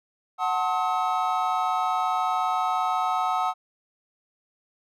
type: chord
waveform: triangle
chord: F# diminished seventh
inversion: none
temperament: just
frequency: 740 / 888 / 1065.6 / 1278.7 Hz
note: F#5 / A5 / C6 / Eb6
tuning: 0 / +16 / +31 / +47 cents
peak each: -24 / -28 / -30 / -25 dBFS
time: 0.38-3.54 s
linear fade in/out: 50 ms
effects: none